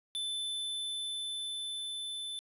square tone with level ramp, 3520 Hz, A7, in tune, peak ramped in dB -34 to -38 dBFS, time 0.15-2.39 s, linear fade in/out 0 ms, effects resampled to 32000 Hz + 11-bit

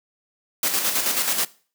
white noise with tremolo, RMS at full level -21 dBFS, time 0.63-1.45 s, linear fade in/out 2 ms, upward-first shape square, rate 9.3 Hz, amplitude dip 45%, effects noise-tail reverb RT60 0.4 s tail -20 dB re dry + high-pass 200 Hz 12 dB/octave

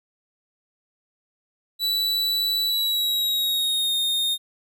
45% pulse tone with pitch glide, 3951 to 3686 Hz, B7 to A#7, 0 to -20 cents, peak -20 dBFS, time 1.79-4.38 s, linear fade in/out 50 ms, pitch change -120 cents, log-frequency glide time 2.65-3.95 s, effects none

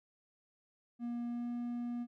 triangle tone with pitch glide, 238.2 to 240.1 Hz, A#3 to B3, +38 to -49 cents, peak -34 dBFS, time 0.99-2.07 s, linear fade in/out 50 ms, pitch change +13 cents, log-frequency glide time 1.27-1.49 s, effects none

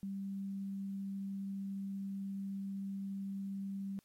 sine tone, 196 Hz, G3, in tune, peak -38 dBFS, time 0.03-3.99 s, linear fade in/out 0 ms, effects white hiss -74 dBFS RMS until 4.04 s + AAC 48 kbps

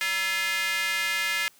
square tone with high-pass filter, 190.2 Hz, F#3, 48 cents sharp, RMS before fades -27 dBFS, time 0.01-1.48 s, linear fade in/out 0 ms, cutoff 2000 Hz, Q 2.8, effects white hiss -58 dBFS RMS until 1.59 s + high-pass 80 Hz 12 dB/octave

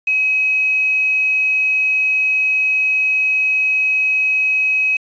sine tone with quantisation, 2545 Hz, D#7, 39 cents sharp, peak -13 dBFS, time 0.07-4.97 s, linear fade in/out 5 ms, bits 6, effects resampled to 16000 Hz

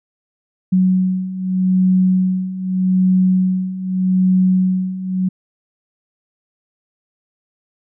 sine beating tone pair, 185 / 185.82 Hz, F#3 / F#3, 0 / +8 cents, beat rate 0.82 Hz, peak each -18 / -14 dBFS, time 0.72-5.29 s, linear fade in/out 10 ms, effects none

